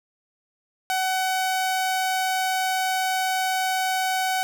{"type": "tone", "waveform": "sawtooth", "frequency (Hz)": 752, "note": "F#5", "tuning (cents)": 28, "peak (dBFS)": -18, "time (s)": [0.9, 4.43], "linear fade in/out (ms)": 0, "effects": []}